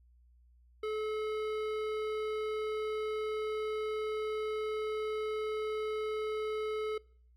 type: tone with hard clipping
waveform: sine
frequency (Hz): 430.7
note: A4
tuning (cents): -37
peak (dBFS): -35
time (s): 0.83-6.98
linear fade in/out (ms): 5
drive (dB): 14
effects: noise-tail reverb RT60 0.6 s tail -24 dB re dry + added 60 Hz sine -60 dBFS peak until 7.36 s